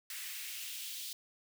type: noise with high-pass filter sweep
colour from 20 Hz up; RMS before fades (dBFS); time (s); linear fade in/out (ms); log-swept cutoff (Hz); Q
white; -43; 0.1-1.13; 2; 1900 to 3600; 1.9
effects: none